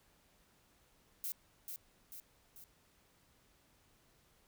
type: noise with echo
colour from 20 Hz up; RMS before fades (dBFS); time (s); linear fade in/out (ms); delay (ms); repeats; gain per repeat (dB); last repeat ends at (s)
violet; -40; 1.24-1.32; 0; 440; 3; -5; 2.64
effects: pink hiss -70 dBFS RMS until 4.47 s